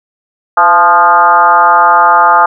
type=tone with frequency modulation; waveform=sine; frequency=1046.5 Hz; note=C6; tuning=in tune; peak=-3 dBFS; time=0.57-2.46 s; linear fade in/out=5 ms; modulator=180 Hz; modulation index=1.9; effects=none